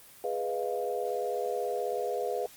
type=chord; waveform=sine; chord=F half-diminished seventh; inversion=first; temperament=equal; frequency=415.3 / 493.9 / 622.3 / 698.5 Hz; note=Ab4 / Cb5 / Eb5 / F5; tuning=0 / 0 / 0 / 0 cents; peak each=-34 / -33 / -38 / -35 dBFS; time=0.24-2.46 s; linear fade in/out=2 ms; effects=white hiss -53 dBFS RMS until 2.56 s + Opus 24 kbps